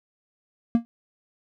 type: tone with exponential decay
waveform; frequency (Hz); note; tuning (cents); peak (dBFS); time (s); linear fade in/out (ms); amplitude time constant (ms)
triangle; 233.1; A#3; 0; -10; 0.75-0.85; 0; 21
effects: none